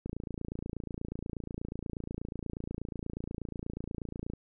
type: click train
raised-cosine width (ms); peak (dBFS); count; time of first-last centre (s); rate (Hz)
3; -24; 122; 0.06-4.336; 28.3
effects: none